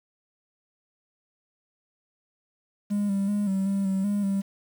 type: tone with pitch steps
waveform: triangle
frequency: 204.6 / 197.1 / 205.7 / 192.6 / 197 / 192 / 203.9 / 196.2 Hz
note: G#3 / G3 / G#3 / G3 / G3 / G3 / G#3 / G3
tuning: -26 / +10 / -16 / -30 / +9 / -36 / -32 / +2 cents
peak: -20 dBFS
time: 2.9-4.42 s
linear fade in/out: 20 ms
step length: 190 ms
effects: tanh soft clip ceiling -17 dBFS + 8-bit